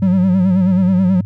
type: tone with vibrato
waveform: triangle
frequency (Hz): 185.9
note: F#3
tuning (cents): +8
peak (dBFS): -8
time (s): 0.02-1.21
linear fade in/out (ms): 5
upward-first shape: sine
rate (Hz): 9.3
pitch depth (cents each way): 74
effects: added 103 Hz sine -23 dBFS peak until 1.25 s